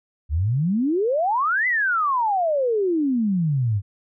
sine exponential two-way sweep, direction up then down, 68.6 to 2050 to 94.9 Hz, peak -18 dBFS, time 0.29-3.82 s, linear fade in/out 50 ms, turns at 1.67 s, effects none

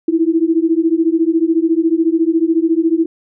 sine beating tone pair, 320.8 / 334.8 Hz, E4 / E4, -47 / +27 cents, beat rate 14 Hz, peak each -14 / -14 dBFS, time 0.08-3.06 s, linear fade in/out 5 ms, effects none

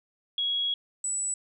sine tone pair in turn, 3322 / 7901 Hz, G#7 / B8, 0 / 0 cents, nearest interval octave + minor third, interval 1500 cents, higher second, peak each -25 / -27 dBFS, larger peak first, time 0.38-0.74 / 1.04-1.34 s, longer first, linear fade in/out 2 ms, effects none

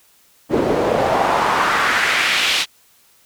pink noise with band-pass filter sweep, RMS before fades -17 dBFS, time 0.49-2.66 s, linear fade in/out 50 ms, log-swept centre 350 to 3500 Hz, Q 1.8, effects white hiss -54 dBFS RMS until 3.25 s

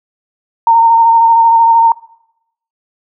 sine tone with vibrato, 917 Hz, A#5, 29 cents flat, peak -4 dBFS, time 0.67-1.92 s, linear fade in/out 2 ms, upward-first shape square, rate 13 Hz, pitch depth 15 cents each way, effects noise-tail reverb RT60 0.8 s tail -22 dB re dry

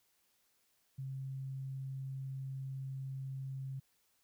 sine tone, 134 Hz, C3, 42 cents sharp, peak -39 dBFS, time 0.98-3.8 s, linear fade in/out 10 ms, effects white hiss -75 dBFS RMS until 4.23 s

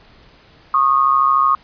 sine tone pair together, 1096.7 / 1230 Hz, C#6 / D#6, -19 / -20 cents, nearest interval major second, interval 199 cents, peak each -14 dBFS, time 0.74-1.55 s, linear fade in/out 2 ms, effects pink hiss -48 dBFS RMS until 1.63 s + resampled to 11025 Hz

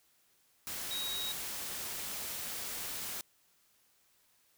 sine tone in noise, 3805 Hz, A#7, 35 cents sharp, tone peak -36 dBFS, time 0.91-1.32 s, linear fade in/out 0 ms, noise white, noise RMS -40 dBFS, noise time 0.67-3.21 s, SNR +1 dB, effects white hiss -70 dBFS RMS until 4.57 s

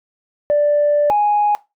sine tone pair in turn, 587.3 / 830.6 Hz, D5 / G#5, 0 / 0 cents, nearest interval tritone, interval 600 cents, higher second, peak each -10 / -11 dBFS, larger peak first, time 0.5-1.1 / 1.1-1.55 s, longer first, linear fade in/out 0 ms, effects noise-tail reverb RT60 0.2 s tail -18 dB re dry + tanh soft clip ceiling -8 dBFS

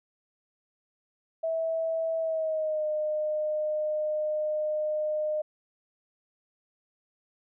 sine tone with pitch glide, 651 to 610.9 Hz, E5 to D#5, -22 to -32 cents, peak -26 dBFS, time 1.43-5.42 s, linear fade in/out 10 ms, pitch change -110 cents, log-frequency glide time 2.19-2.86 s, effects none

